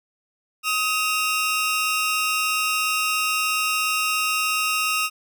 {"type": "tone pair together", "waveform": "sawtooth", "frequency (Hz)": [1262, 2757], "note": ["D#6", "F7"], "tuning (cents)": [24, -23], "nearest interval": "octave + major second", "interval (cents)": 1353, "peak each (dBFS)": -20, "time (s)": [0.63, 5.1], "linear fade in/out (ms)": 50, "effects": []}